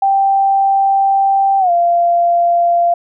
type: tone with pitch glide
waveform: sine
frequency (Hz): 784 to 690.4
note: G5 to F5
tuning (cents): 0 to -20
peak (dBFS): -9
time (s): 0.02-2.94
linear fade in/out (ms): 5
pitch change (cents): -220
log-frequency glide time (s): 1.59-1.71
effects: none